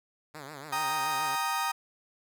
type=tone with vibrato; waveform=5% pulse; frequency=144.7 Hz; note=D3; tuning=25 cents flat; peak=-30 dBFS; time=0.34-1.36 s; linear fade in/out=10 ms; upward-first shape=triangle; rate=7 Hz; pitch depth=170 cents each way
type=chord; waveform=35% pulse; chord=Eb major; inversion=first; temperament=equal; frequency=784 / 932.3 / 1244.5 Hz; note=G5 / Bb5 / Eb6; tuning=0 / 0 / 0 cents; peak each=-33 / -30 / -30 dBFS; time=0.72-1.72 s; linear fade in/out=10 ms
effects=none